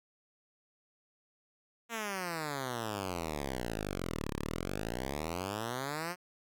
5% pulse exponential two-way sweep, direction down then up, 236.5 to 34.33 to 183.4 Hz, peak -24 dBFS, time 1.89-6.16 s, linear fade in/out 50 ms, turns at 4.34 s, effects none

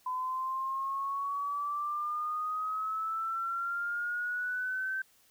sine exponential sweep, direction up, 1009 to 1553 Hz, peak -31 dBFS, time 0.06-5.02 s, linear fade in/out 5 ms, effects white hiss -65 dBFS RMS until 5.3 s

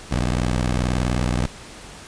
15% pulse tone with vibrato, 61 Hz, B1, 21 cents flat, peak -13 dBFS, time 0.11-1.47 s, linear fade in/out 5 ms, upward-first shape square, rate 19 Hz, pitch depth 260 cents each way, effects pink hiss -40 dBFS RMS until 2.07 s + resampled to 22050 Hz

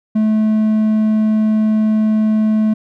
triangle tone, 216.4 Hz, A3, 29 cents flat, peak -9 dBFS, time 0.15-2.74 s, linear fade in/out 10 ms, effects none

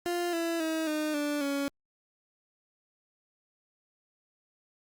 30% pulse tone with pitch steps, 349.2 / 334.2 / 319.8 / 306.1 / 293 / 280.4 Hz, F4 / E4 / D#4 / D#4 / D4 / C#4, 0 / +24 / +48 / -28 / -4 / +20 cents, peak -26 dBFS, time 0.06-1.68 s, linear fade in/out 0 ms, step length 270 ms, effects Opus 48 kbps

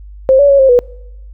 sine tone with pitch steps, 528 / 569 / 556 / 533 / 489.7 Hz, C5 / C#5 / C#5 / C5 / B4, +16 / +45 / +5 / +32 / -15 cents, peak -4 dBFS, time 0.29-0.79 s, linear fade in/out 0 ms, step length 100 ms, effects noise-tail reverb RT60 0.9 s tail -26 dB re dry + added 50 Hz sine -30 dBFS peak until 1.33 s

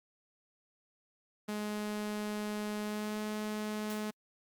sawtooth tone with pitch glide, 210 to 212.7 Hz, G#3 to G#3, +19 to +42 cents, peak -31 dBFS, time 1.48-4.11 s, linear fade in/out 10 ms, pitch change +23 cents, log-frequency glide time 2.82-3.19 s
white noise with exponential decay, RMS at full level -44 dBFS, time 3.9-4.14 s, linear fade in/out 0 ms, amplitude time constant 52 ms
effects Opus 48 kbps

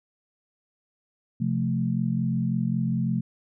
sine chord, F major, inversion second, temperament equal, 130.81 / 174.61 / 220 Hz, C3 / F3 / A3, 0 / 0 / 0 cents, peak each -27 dBFS, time 1.4-3.21 s, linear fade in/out 10 ms, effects none

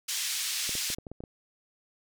white band-pass noise, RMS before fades -32 dBFS, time 0.08-0.95 s, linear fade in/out 10 ms, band 2500 to 7600 Hz, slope 12 dB/octave
clicks, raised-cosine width 2 ms, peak -27 dBFS, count 8, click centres 0.693 / 0.753 / 0.902 / 0.985 / 1.068 / 1.116 / 1.205 / 1.238 s
effects none

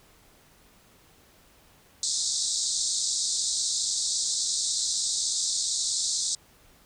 white band-pass noise, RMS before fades -28 dBFS, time 2.03-6.35 s, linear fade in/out 2 ms, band 3700 to 8500 Hz, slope 96 dB/octave, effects pink hiss -58 dBFS RMS until 6.85 s

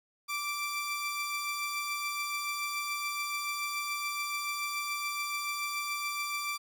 sawtooth tone pair together, 1170 / 2347 Hz, D6 / D7, -7 / -2 cents, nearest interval octave, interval 1205 cents, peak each -32 / -32 dBFS, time 0.28-6.58 s, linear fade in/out 20 ms, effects none

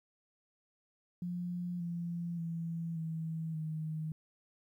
sine tone with pitch steps, 176.4 / 171.28 / 166.31 / 161.48 / 156.79 Hz, F3 / F3 / E3 / E3 / D#3, +18 / -33 / +16 / -35 / +14 cents, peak -35 dBFS, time 1.22-4.12 s, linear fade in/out 2 ms, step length 580 ms, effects 12-bit

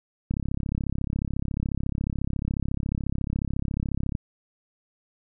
click train, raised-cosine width 5 ms, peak -15 dBFS, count 132, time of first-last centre 0.31-4.152 s, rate 34.1 Hz, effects none

